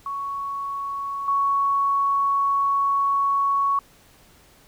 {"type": "tone with level steps", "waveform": "sine", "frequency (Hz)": 1113, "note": "C#6", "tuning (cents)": 7, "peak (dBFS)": [-26, -18], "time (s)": [0.06, 3.79], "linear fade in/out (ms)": 2, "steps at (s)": 1.28, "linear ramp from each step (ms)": 2, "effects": ["pink hiss -54 dBFS RMS until 4.67 s"]}